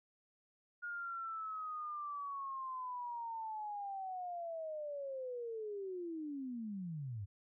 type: linear sweep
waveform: sine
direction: down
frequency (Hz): 1432 to 92.5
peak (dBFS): -40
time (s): 0.82-7.26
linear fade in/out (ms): 20
effects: none